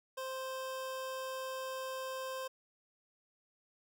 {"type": "tone", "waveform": "25% pulse", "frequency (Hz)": 523.3, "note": "C5", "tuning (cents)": 0, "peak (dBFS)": -35, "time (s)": [0.17, 2.48], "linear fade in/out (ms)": 10, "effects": []}